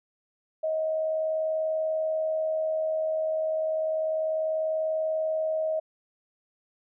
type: tone with amplitude modulation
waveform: sine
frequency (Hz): 632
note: D#5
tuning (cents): +27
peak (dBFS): -23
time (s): 0.63-5.8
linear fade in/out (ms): 10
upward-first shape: sine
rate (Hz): 80.3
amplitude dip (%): 35
effects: none